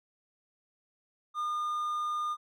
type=tone; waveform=triangle; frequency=1214 Hz; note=D#6; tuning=43 cents flat; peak=-28 dBFS; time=1.34-2.37 s; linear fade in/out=50 ms; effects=none